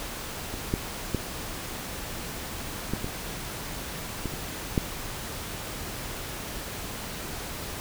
clicks, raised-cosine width 3 ms, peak -21 / -11 / -12 / -14 / -18 / -17 / -20 / -9 dBFS, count 8, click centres 0.54 / 0.739 / 1.147 / 2.936 / 3.044 / 4.257 / 4.338 / 4.778 s, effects pink hiss -36 dBFS RMS until 7.8 s

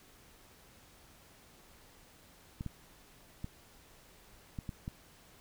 clicks, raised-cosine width 5 ms, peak -26 dBFS, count 6, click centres 2.609 / 2.663 / 3.444 / 4.588 / 4.692 / 4.879 s, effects pink hiss -60 dBFS RMS until 5.4 s

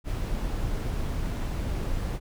brown noise, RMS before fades -29 dBFS, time 0.04-2.2 s, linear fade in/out 50 ms, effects none

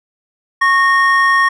triangle tone pair together, 1100 / 1850 Hz, C#6 / A#6, -14 / -14 cents, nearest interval major sixth, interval 900 cents, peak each -10 dBFS, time 0.61-1.49 s, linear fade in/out 10 ms, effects resampled to 24000 Hz

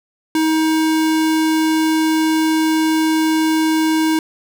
square tone, 316.7 Hz, D#4, 31 cents sharp, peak -14 dBFS, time 0.35-4.19 s, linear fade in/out 2 ms, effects none

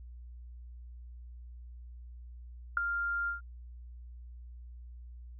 sine tone with ADSR envelope, 1396.9 Hz, F6, in tune, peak -20 dBFS, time 2.77-3.41 s, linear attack 3 ms, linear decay 6 ms, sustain -10 dB, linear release 130 ms, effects added 60 Hz sine -45 dBFS peak until 5.39 s

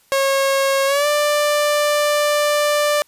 sawtooth tone with pitch glide, 545 to 590.9 Hz, C#5 to D5, -29 to +10 cents, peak -11 dBFS, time 0.12-3.02 s, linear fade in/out 0 ms, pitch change +139 cents, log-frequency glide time 0.86-1.07 s, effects white hiss -56 dBFS RMS until 3.07 s + resampled to 32000 Hz

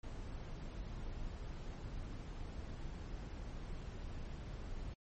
brown noise, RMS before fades -45 dBFS, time 0.03-4.94 s, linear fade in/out 5 ms, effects MP3 32 kbps

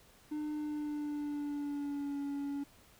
triangle tone with pitch glide, 301.2 to 282.7 Hz, D4 to C#4, +44 to +34 cents, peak -33 dBFS, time 0.31-2.64 s, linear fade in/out 10 ms, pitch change -110 cents, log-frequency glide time 0.54-2.19 s, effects pink hiss -62 dBFS RMS until 2.99 s

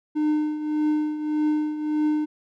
triangle tone with tremolo, 303.5 Hz, D#4, 43 cents flat, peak -16 dBFS, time 0.15-2.26 s, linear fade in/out 20 ms, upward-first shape triangle, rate 1.7 Hz, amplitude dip 70%, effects none

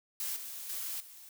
blue noise with level steps, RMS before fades -36 / -43 / -38 / -52 dBFS, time 0.2-1.29 s, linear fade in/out 2 ms, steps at 0.36 / 0.69 / 1 s, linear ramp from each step 5 ms, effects none

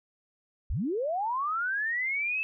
sine linear sweep, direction up, 36.34 to 2637 Hz, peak -27 dBFS, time 0.7-2.43 s, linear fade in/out 0 ms, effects none

